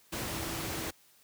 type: tone in noise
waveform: sine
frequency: 328.6 Hz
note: E4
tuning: 5 cents flat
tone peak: -44 dBFS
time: 0.12-0.91 s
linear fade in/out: 10 ms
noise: pink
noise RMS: -36 dBFS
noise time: 0.12-0.91 s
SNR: -11 dB
effects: white hiss -63 dBFS RMS until 1.23 s + high-pass 60 Hz 12 dB/octave